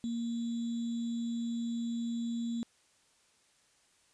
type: tone with sample-and-hold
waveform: sine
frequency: 233.1 Hz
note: A#3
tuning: in tune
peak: -32 dBFS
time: 0.04-2.63 s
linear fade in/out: 0 ms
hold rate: 3675 Hz
effects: white hiss -68 dBFS RMS until 4.13 s + resampled to 22050 Hz